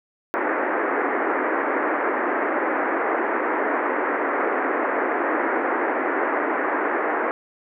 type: band-pass noise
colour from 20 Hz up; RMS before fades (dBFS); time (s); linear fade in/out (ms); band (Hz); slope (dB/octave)
pink; -23; 0.34-7.31; 0; 280 to 2000; 48
effects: none